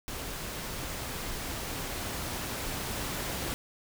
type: noise with level ramp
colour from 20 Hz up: pink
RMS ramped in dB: -38 to -34 dBFS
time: 0.08-3.54 s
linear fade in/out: 0 ms
effects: none